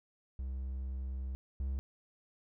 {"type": "tone pair in turn", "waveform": "triangle", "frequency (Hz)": [65.4, 66.97], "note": ["C2", "C2"], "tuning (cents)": [0, 41], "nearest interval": "unison", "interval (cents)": 41, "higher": "second", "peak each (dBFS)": [-34, -31], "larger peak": "second", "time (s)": [[0.39, 1.35], [1.6, 1.79]], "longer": "first", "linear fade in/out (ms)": 0, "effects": []}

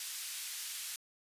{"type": "band-pass noise", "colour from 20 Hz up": "white", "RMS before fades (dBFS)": -42, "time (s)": [0, 0.96], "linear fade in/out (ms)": 2, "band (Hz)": [2100, 12000], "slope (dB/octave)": 12, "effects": ["resampled to 32000 Hz"]}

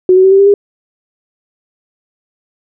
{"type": "tone with pitch steps", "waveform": "sine", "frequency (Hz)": [368.1, 375.2, 382.4, 389.8, 397.3, 404.9], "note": ["F#4", "F#4", "G4", "G4", "G4", "G#4"], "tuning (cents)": [-9, 24, -43, -10, 23, -44], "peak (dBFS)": -3, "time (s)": [0.09, 0.54], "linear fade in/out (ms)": 2, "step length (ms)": 75, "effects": []}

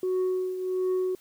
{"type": "tone with tremolo", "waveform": "sine", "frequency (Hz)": 370, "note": "F#4", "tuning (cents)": 0, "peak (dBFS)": -20, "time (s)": [0.03, 1.15], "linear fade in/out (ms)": 2, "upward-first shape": "triangle", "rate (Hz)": 1.4, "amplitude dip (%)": 70, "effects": ["tanh soft clip ceiling -22 dBFS", "white hiss -59 dBFS RMS until 1.2 s"]}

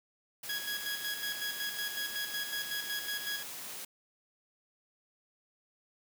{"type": "high-pass noise", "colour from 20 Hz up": "white", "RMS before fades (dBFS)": -43, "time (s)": [0.43, 3.85], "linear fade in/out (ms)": 5, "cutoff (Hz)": 130, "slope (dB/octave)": 12}
{"type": "tone with tremolo", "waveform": "20% pulse", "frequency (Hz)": 1661.2, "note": "G#6", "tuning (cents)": 0, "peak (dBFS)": -29, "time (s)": [0.49, 3.43], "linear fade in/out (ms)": 5, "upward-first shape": "square", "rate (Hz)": 5.4, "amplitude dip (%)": 55}
{"effects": []}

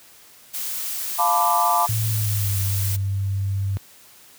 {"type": "noise", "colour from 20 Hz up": "blue", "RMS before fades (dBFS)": -28, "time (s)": [0.53, 2.97], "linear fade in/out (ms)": 20}
{"type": "chord", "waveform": "sine", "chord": "B half-diminished seventh", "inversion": "second", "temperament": "equal with one note detuned", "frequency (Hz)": [698.5, 880, 996.4, 1174.7], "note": ["F5", "A5", "B5", "D6"], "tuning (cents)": [0, 0, 15, 0], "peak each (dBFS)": -22, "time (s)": [1.18, 1.87], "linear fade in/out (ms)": 20}
{"type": "tone with pitch glide", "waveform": "sine", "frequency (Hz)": [110, 98], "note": ["A2", "G2"], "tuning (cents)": [0, 0], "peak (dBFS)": -20, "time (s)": [1.89, 3.77], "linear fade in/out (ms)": 0, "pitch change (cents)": -200, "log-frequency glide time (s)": [2.08, 2.56]}
{"effects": ["white hiss -49 dBFS RMS until 4.38 s", "high-pass 60 Hz 12 dB/octave"]}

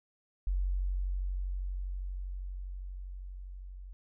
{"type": "tone with level ramp", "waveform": "sine", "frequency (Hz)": 46.25, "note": "F#1", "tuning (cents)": 0, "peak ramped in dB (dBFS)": [-27, -43], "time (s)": [0.47, 3.93], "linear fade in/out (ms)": 0, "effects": []}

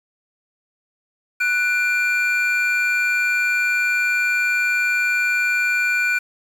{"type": "tone pair together", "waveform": "triangle", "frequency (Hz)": [1480, 2380], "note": ["F#6", "D7"], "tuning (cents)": [0, 22], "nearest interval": "minor sixth", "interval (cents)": 822, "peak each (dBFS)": -18, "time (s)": [1.4, 6.19], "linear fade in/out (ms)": 10, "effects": ["7-bit"]}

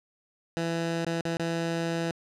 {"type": "tone with dropouts", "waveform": "15% pulse", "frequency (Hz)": 166.7, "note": "E3", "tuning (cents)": 20, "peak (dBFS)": -21, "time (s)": [0.57, 2.11], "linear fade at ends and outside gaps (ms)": 0, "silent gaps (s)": [[1.048, 1.066], [1.21, 1.253], [1.369, 1.396]], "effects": ["low-pass 7000 Hz 12 dB/octave"]}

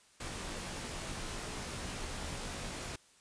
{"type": "noise with comb filter", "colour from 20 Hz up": "pink", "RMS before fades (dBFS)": -41, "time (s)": [0.2, 2.96], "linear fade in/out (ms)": 5, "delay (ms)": 19, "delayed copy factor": -0.75, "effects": ["white hiss -64 dBFS RMS until 3.2 s", "resampled to 22050 Hz"]}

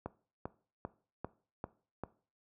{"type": "click train", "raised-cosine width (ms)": 1, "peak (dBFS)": -24, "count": 6, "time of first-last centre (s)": [0.06, 2.036], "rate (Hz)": 2.53, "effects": ["noise-tail reverb RT60 0.4 s tail -18 dB re dry", "high-pass 60 Hz 12 dB/octave"]}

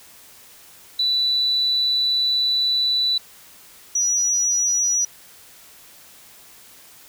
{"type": "tone pair in turn", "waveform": "sine", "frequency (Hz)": [3969, 5847], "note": ["B7", "F#8"], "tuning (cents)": [8, -21], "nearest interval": "perfect fifth", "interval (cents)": 671, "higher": "second", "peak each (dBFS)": -17, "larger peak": "neither", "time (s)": [[0.99, 3.18], [3.95, 5.05]], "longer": "first", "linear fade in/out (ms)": 5, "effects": ["white hiss -47 dBFS RMS until 7.08 s"]}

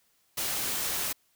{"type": "noise", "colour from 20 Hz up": "white", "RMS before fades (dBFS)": -31, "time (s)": [0.37, 1.13], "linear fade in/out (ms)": 10, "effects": ["white hiss -69 dBFS RMS until 1.35 s"]}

